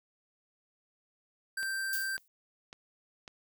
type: tone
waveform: square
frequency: 1568 Hz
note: G6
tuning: in tune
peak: -33 dBFS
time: 1.57-2.17 s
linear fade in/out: 5 ms
type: click train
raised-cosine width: 0.2 ms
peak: -28 dBFS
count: 4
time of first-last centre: 1.63-3.278 s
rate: 1.82 Hz
type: noise with exponential decay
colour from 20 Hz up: violet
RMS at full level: -33 dBFS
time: 1.93-2.28 s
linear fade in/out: 1 ms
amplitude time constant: 76 ms
effects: none